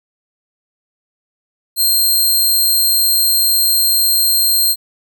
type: tone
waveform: 10% pulse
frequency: 4186 Hz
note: C8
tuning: in tune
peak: -4 dBFS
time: 1.76-4.76 s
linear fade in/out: 50 ms
effects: none